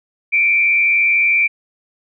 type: tone with frequency modulation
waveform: sine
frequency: 2349 Hz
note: D7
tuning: in tune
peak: -11 dBFS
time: 0.32-1.48 s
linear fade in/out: 20 ms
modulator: 93.8 Hz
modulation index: 0.75
effects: none